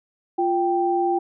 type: tone pair together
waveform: sine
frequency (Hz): 349.2 / 783.9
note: F4 / G5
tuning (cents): 0 / 0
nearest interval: octave + major second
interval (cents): 1400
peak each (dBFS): -21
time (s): 0.38-1.19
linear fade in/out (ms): 10
effects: none